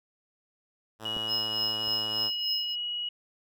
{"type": "tone with pitch glide", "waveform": "5% pulse", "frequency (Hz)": [110, 107.99], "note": ["A2", "A2"], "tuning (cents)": [0, -32], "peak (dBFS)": -27, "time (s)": [0.99, 2.31], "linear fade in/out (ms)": 50, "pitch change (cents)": -32, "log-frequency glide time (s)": [1.11, 1.91]}
{"type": "tone", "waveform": "sine", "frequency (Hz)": 2909, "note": "F#7", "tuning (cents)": -30, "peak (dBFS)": -30, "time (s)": [1.05, 3.09], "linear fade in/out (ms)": 5}
{"type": "clicks", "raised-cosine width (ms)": 2, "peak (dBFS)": [-25, -33], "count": 2, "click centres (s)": [1.167, 1.877]}
{"type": "tone with tremolo", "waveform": "triangle", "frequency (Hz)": 5130, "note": "E8", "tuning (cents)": -48, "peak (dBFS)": -25, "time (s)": [1.27, 2.76], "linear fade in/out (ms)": 50, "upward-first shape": "triangle", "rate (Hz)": 3.4, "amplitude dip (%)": 85}
{"effects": []}